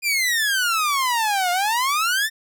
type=exponential two-way sweep; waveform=sawtooth; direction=down then up; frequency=2446 to 698.5 to 1832 Hz; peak=-15 dBFS; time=0.02-2.3 s; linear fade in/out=50 ms; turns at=1.51 s; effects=none

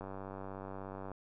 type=click train; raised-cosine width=1 ms; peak=-30 dBFS; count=108; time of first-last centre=0.01-1.117 s; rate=96.7 Hz; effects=none

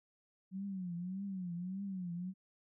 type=tone with vibrato; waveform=sine; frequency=185 Hz; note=F#3; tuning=in tune; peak=-38 dBFS; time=0.51-2.34 s; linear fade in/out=50 ms; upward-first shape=triangle; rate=1.7 Hz; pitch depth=150 cents each way; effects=none

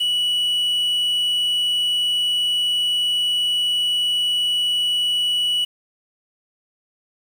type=tone with quantisation; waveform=triangle; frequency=2943 Hz; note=F#7; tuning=10 cents flat; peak=-16 dBFS; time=0-5.65 s; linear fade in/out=10 ms; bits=7; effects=none

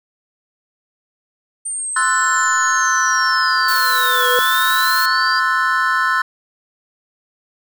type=linear two-way sweep; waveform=sine; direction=down then up; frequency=8870 to 3241 to 4812 Hz; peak=-21 dBFS; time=1.65-5.4 s; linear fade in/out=10 ms; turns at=4.3 s
type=chord; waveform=triangle; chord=F# half-diminished seventh; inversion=second; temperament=equal; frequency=1046.5 / 1318.5 / 1480 / 1760 Hz; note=C6 / E6 / F#6 / A6; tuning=0 / 0 / 0 / 0 cents; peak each=-18 / -18 / -17 / -19 dBFS; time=1.96-6.22 s; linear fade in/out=5 ms
type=tone with exponential growth; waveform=sine; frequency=493.9 Hz; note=B4; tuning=in tune; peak=-15 dBFS; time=3.51-4.39 s; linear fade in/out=0 ms; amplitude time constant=190 ms
type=noise; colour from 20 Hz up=blue; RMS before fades=-25 dBFS; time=3.68-5.06 s; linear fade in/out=5 ms
effects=none

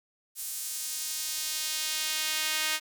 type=tone with high-pass filter sweep; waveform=sawtooth; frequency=311.1 Hz; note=D#4; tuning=in tune; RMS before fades=-32 dBFS; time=0.35-2.8 s; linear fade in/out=50 ms; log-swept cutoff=9100 to 2100 Hz; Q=0.87; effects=none

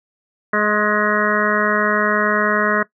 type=harmonic tone with a mistuned harmonic; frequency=209.8 Hz; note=G#3; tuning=18 cents sharp; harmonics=1 / 2 / 3 / 5 / 6 / 7 / 8 / 9; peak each=-23 / -23 / -23 / -23 / -23 / -23 / -23 / -23 dBFS; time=0.53-2.83 s; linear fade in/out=5 ms; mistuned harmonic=5; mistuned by=+20 cents; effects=noise-tail reverb RT60 0.1 s tail -19 dB re dry

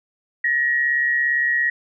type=tone pair together; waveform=sine; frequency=1760 / 1897.5 Hz; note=A6 / A#6; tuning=0 / +30 cents; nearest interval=minor second; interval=130 cents; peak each=-27 / -17 dBFS; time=0.44-1.7 s; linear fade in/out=5 ms; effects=none

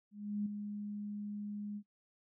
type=tone with ADSR envelope; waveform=sine; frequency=206.7 Hz; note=G#3; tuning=8 cents flat; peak=-32 dBFS; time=0.11-1.83 s; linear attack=350 ms; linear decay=5 ms; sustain=-7 dB; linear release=65 ms; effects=noise-tail reverb RT60 0.1 s tail -21 dB re dry

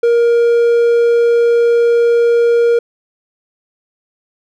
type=tone; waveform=triangle; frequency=470.3 Hz; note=A#4; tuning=15 cents sharp; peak=-6 dBFS; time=0.03-2.79 s; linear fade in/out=5 ms; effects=none

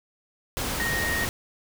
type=tone in noise; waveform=sine; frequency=1864.7 Hz; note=A#6; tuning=in tune; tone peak=-26 dBFS; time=0.8-1.25 s; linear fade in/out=0 ms; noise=pink; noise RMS=-29 dBFS; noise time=0.57-1.29 s; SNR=0 dB; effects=none

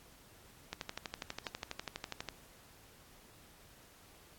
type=click train; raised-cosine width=0.2 ms; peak=-21 dBFS; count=20; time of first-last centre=0.73-2.287 s; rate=12.2 Hz; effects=pink hiss -60 dBFS RMS until 4.38 s + AAC 64 kbps

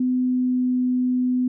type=tone with pitch glide; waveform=sine; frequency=253 to 251.4 Hz; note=B3 to B3; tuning=+42 to +31 cents; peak=-18 dBFS; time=0-1.48 s; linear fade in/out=5 ms; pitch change=-11 cents; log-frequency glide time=0.14-0.77 s; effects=none

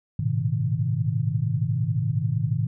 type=tone cluster; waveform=sine; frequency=105.7 / 116.8 / 131.4 / 158 Hz; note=G#2 / A#2 / C3 / D#3; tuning=+31 / +4 / +8 / +27 cents; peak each=-27 dBFS; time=0.19-2.67 s; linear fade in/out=5 ms; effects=none

